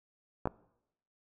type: clicks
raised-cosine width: 1 ms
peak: -17 dBFS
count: 2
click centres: 0.456 / 0.473 s
effects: noise-tail reverb RT60 0.8 s tail -22 dB re dry